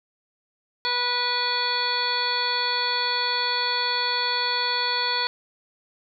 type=harmonic tone; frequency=489.3 Hz; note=B4; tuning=16 cents flat; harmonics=1 / 2 / 3 / 4 / 5 / 7 / 8 / 9; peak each=-35 / -28 / -31 / -33 / -33 / -30 / -37 / -26 dBFS; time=0.85-5.27 s; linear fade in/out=0 ms; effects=none